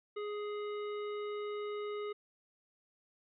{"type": "harmonic tone", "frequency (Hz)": 416.3, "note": "G#4", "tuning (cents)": 4, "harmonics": [1, 3, 5, 7, 9], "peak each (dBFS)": [-37, -46, -52, -57, -58], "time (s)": [0.16, 2.13], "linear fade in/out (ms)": 10, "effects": []}